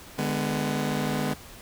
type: chord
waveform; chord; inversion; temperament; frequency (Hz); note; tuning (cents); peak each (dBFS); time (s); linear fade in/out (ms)
sawtooth; G# diminished; second; just; 149.51 / 207.7 / 249.2; D3 / G#3 / B3; +31 / 0 / +16; -26; 0.18-1.34; 10
effects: pink hiss -46 dBFS RMS until 1.61 s